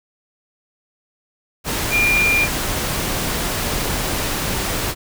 sine tone in noise, 2400 Hz, D7, 37 cents sharp, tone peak -14 dBFS, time 1.9-2.48 s, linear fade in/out 50 ms, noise pink, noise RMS -22 dBFS, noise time 1.64-4.95 s, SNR +5 dB, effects none

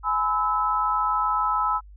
sine tone cluster, 840 / 1007 / 1303 Hz, G#5 / B5 / E6, +19 / +33 / -20 cents, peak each -28 / -25 / -23 dBFS, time 0.03-1.81 s, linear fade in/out 50 ms, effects added 50 Hz sine -43 dBFS peak until 1.96 s

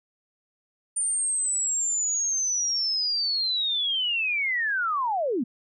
sine linear sweep, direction down, 9070 to 208.4 Hz, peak -23 dBFS, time 0.96-5.44 s, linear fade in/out 10 ms, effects none

